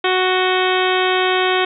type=harmonic tone with a mistuned harmonic; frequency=370 Hz; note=F#4; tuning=in tune; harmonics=1 / 2 / 3 / 4 / 5 / 6 / 7 / 8 / 9 / 10; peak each=-18 / -21 / -23 / -24 / -25 / -26 / -26 / -27 / -28 / -28 dBFS; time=0.04-1.65 s; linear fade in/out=5 ms; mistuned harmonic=8; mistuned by=+69 cents; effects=none